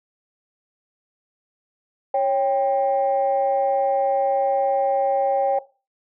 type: tone pair together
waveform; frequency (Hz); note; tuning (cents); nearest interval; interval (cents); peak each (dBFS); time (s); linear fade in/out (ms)
sine; 551.1 / 790; C#5 / G5; -10 / +13; tritone; 623; -19; 2.14-5.59; 5
effects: noise-tail reverb RT60 0.3 s tail -17 dB re dry + tanh soft clip ceiling -11 dBFS